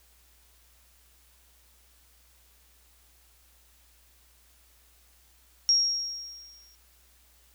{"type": "tone with exponential decay", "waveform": "sine", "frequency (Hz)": 5588, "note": "F8", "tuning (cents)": 0, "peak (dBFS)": -17, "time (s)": [5.69, 6.75], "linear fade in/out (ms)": 0, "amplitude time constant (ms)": 230, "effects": ["added 60 Hz sine -62 dBFS peak until 7.54 s", "white hiss -62 dBFS RMS until 7.54 s"]}